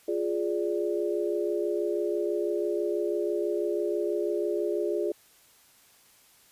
sine chord, D diminished, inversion first, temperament equal, 349.2 / 415.3 / 587.3 Hz, F4 / Ab4 / D5, 0 / 0 / 0 cents, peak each -29 / -29 / -33 dBFS, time 0.08-5.12 s, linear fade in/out 5 ms, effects white hiss -59 dBFS RMS until 6.51 s + resampled to 32000 Hz

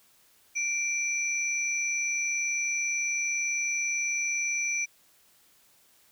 sine tone pair together, 2349 / 5919 Hz, D7 / F#8, 0 / 0 cents, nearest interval octave + major third, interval 1600 cents, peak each -28 / -31 dBFS, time 0.55-4.86 s, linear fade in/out 20 ms, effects white hiss -62 dBFS RMS until 6.11 s

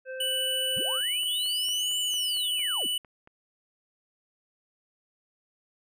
harmonic tone, 520 Hz, C5, 11 cents flat, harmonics 1 / 3 / 5, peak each -35 / -40 / -51 dBFS, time 0.05-1.01 s, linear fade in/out 50 ms
square tone, 2967 Hz, F#7, 4 cents sharp, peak -27 dBFS, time 0.2-2.98 s, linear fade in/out 5 ms
sine linear two-way sweep, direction up then down, 52.4 to 7430 to 154.1 Hz, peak -36 dBFS, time 0.76-2.87 s, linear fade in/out 10 ms, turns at 1.99 s
click train, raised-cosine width 0.5 ms, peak -36 dBFS, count 12, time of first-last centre 0.78-3.274 s, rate 4.41 Hz
effects none

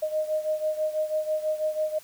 sine beating tone pair, 617 / 623.1 Hz, D#5 / D#5, -15 / +2 cents, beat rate 6.1 Hz, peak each -26 / -30 dBFS, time 0.02-1.99 s, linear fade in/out 10 ms, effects white hiss -51 dBFS RMS until 2.03 s

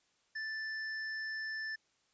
sine tone with hard clipping, 1760 Hz, A6, in tune, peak -39 dBFS, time 0.35-1.76 s, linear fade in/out 10 ms, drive 13 dB, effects white hiss -74 dBFS RMS until 2.13 s + resampled to 16000 Hz

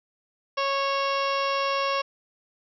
harmonic tone, 551 Hz, C#5, 11 cents flat, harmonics 1 / 2 / 3 / 4 / 5 / 6 / 7 / 8 / 9 / 10, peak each -28 / -26 / -37 / -37 / -33 / -38 / -42 / -43 / -43 / -37 dBFS, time 0.57-2.02 s, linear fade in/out 10 ms, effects none

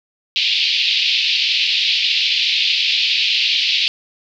pink band-pass noise, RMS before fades -17 dBFS, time 0.36-3.88 s, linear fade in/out 0 ms, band 2500 to 4600 Hz, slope 48 dB/octave, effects none

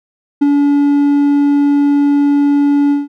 triangle tone with ADSR envelope, 286.1 Hz, D4, 45 cents flat, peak -3 dBFS, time 0.41-3.08 s, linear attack 13 ms, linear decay 21 ms, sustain -3 dB, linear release 170 ms, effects none

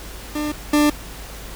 40% pulse tone pair in turn, 299.2 / 296.4 Hz, D4 / D4, +32 / +16 cents, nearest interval unison, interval 16 cents, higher first, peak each -21 / -12 dBFS, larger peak second, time 0.35-0.52 / 0.73-0.9 s, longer neither, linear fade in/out 5 ms, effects added 50 Hz sine -36 dBFS peak until 1.55 s + pink hiss -37 dBFS RMS until 1.55 s

